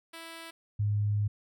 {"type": "tone pair in turn", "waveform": ["5% pulse", "sine"], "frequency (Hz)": [329.6, 103.82], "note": ["E4", "G#2"], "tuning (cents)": [0, 0], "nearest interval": "octave + minor sixth", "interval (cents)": 2000, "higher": "first", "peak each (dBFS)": [-31, -25], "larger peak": "second", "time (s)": [[0.13, 0.51], [0.79, 1.28]], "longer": "second", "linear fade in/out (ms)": 10, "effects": []}